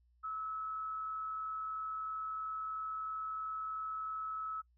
sine tone with amplitude modulation, 1295 Hz, E6, 31 cents flat, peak -36 dBFS, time 0.23-4.62 s, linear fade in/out 20 ms, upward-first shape sine, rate 143 Hz, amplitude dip 30%, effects noise-tail reverb RT60 0.1 s tail -24 dB re dry + added 60 Hz sine -67 dBFS peak until 4.77 s

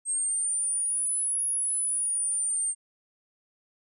sine linear two-way sweep, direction up then down, 8372 to 10480 to 8660 Hz, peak -25 dBFS, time 0.05-2.75 s, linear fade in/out 50 ms, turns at 1.46 s, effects none

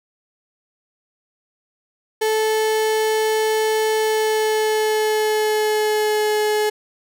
35% pulse tone with pitch glide, 436 to 424.6 Hz, A4 to G#4, -16 to +38 cents, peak -15 dBFS, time 2.21-6.7 s, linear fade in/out 10 ms, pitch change -46 cents, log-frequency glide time 3.96-6.37 s, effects none

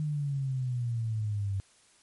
sine exponential sweep, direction down, 153.7 to 96.3 Hz, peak -28 dBFS, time 0-1.6 s, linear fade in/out 0 ms, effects white hiss -62 dBFS RMS until 2.02 s + MP3 48 kbps

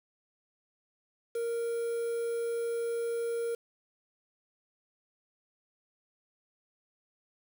triangle tone with quantisation, 466.2 Hz, A#4, in tune, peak -28 dBFS, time 1.35-3.55 s, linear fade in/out 5 ms, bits 8, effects none

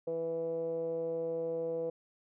10% pulse tone with low-pass filter, 164.81 Hz, E3, in tune, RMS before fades -35 dBFS, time 0.07-1.9 s, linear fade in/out 5 ms, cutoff 520 Hz, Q 9.1, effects none

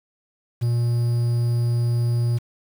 triangle tone with quantisation, 119 Hz, A#2, 36 cents sharp, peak -16 dBFS, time 0.61-2.39 s, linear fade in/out 20 ms, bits 7, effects none

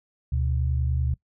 sine tone pair together, 73.48 / 123.8 Hz, D2 / B2, +2 / +5 cents, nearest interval major sixth, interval 903 cents, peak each -23 / -27 dBFS, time 0.32-1.14 s, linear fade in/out 5 ms, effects noise-tail reverb RT60 0.1 s tail -21 dB re dry

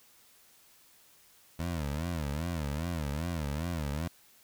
20% pulse tone with vibrato, 78.6 Hz, D#2, 18 cents sharp, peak -27 dBFS, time 1.59-4.08 s, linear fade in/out 5 ms, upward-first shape sine, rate 2.5 Hz, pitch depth 190 cents each way, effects white hiss -61 dBFS RMS until 4.43 s

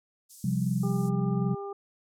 white high-pass noise, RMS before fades -47 dBFS, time 0.29-1.1 s, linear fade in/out 20 ms, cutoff 5500 Hz, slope 24 dB/octave
sine chord, C suspended fourth, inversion none, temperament equal, 130.81 / 174.61 / 196 Hz, C3 / F3 / G3, 0 / 0 / 0 cents, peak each -29 dBFS, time 0.44-1.55 s, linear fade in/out 5 ms
harmonic tone, 399.6 Hz, G4, 33 cents sharp, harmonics 1 / 2 / 3, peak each -35 / -41 / -43 dBFS, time 0.83-1.73 s, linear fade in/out 5 ms
effects low-pass 12000 Hz 12 dB/octave

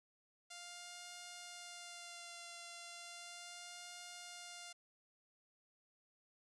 5% pulse tone with vibrato, 698.5 Hz, F5, in tune, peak -38 dBFS, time 0.5-4.73 s, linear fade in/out 10 ms, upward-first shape sine, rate 0.35 Hz, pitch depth 20 cents each way, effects resampled to 24000 Hz

